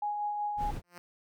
sine tone with tremolo, 830.6 Hz, G#5, in tune, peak -29 dBFS, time 0.02-0.71 s, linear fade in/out 5 ms, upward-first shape sine, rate 5.3 Hz, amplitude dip 30%
brown noise, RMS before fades -36 dBFS, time 0.57-0.82 s, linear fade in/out 50 ms
5% pulse tone with exponential growth, 175.4 Hz, F3, 8 cents sharp, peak -32 dBFS, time 0.84-0.98 s, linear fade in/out 0 ms, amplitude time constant 30 ms
effects none

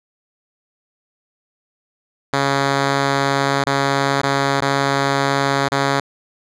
5% pulse tone with dropouts, 138.59 Hz, C#3, in tune, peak -4 dBFS, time 2.33-6 s, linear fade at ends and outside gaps 5 ms, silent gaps 3.64-3.666 / 4.216-4.233 / 4.606-4.618 / 5.686-5.718 s, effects low-pass 6000 Hz 12 dB/octave

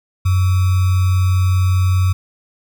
sine tone with sample-and-hold, 92.5 Hz, F#2, in tune, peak -11 dBFS, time 0.25-2.13 s, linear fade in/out 10 ms, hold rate 1225 Hz, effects none

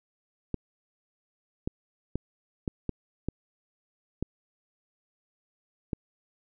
clicks, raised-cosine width 3 ms, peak -16 dBFS, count 8, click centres 0.543 / 1.675 / 2.156 / 2.678 / 2.893 / 3.286 / 4.226 / 5.932 s, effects none

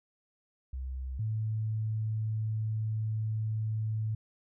sine tone pair in turn, 65 / 109.32 Hz, C2 / A2, -11 / -11 cents, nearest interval major sixth, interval 900 cents, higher second, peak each -34 / -29 dBFS, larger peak second, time 0.73-1.19 / 1.19-4.15 s, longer second, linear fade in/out 5 ms, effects none

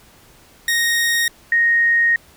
sawtooth / sine tone pair in turn, 1864.7 / 1864.7 Hz, A#6 / A#6, 0 / 0 cents, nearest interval unison, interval 0 cents, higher neither, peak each -12 dBFS, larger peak neither, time 0.68-1.28 / 1.52-2.16 s, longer second, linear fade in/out 2 ms, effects pink hiss -49 dBFS RMS until 2.36 s

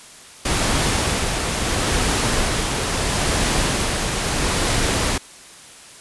pink noise with tremolo, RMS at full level -19 dBFS, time 0.45-5.18 s, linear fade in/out 5 ms, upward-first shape sine, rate 0.75 Hz, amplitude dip 30%, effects white hiss -42 dBFS RMS until 6 s + resampled to 24000 Hz

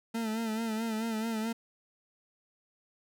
40% pulse tone with vibrato, 223.2 Hz, A3, 25 cents sharp, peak -30 dBFS, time 0.14-1.53 s, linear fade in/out 10 ms, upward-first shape sine, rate 4.6 Hz, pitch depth 55 cents each way, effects none

